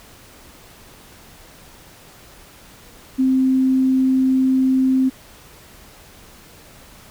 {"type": "tone", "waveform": "sine", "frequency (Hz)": 261.6, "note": "C4", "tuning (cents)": 0, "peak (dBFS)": -13, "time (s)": [3.18, 5.1], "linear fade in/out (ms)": 20, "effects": ["pink hiss -45 dBFS RMS until 7.1 s"]}